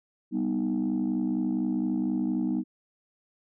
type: chord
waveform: sine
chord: G augmented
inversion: none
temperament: equal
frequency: 196 / 246.9 / 311.1 Hz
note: G3 / B3 / D#4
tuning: 0 / 0 / 0 cents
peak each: -29 / -27 / -28 dBFS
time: 0.31-2.64 s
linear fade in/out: 50 ms
effects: tanh soft clip ceiling -20 dBFS